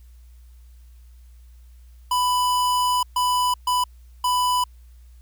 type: tone bursts at uneven times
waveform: square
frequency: 994 Hz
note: B5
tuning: 11 cents sharp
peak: -19 dBFS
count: 4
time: 2.11-3.03 / 3.16-3.54 / 3.67-3.84 / 4.24-4.64 s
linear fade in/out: 5 ms
effects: added 60 Hz sine -44 dBFS peak until 5.21 s + white hiss -64 dBFS RMS until 5.21 s